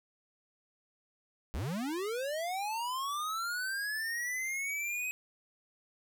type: linear sweep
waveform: square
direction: up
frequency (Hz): 50.9 to 2539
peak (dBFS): -34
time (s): 1.54-5.11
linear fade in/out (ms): 0
effects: none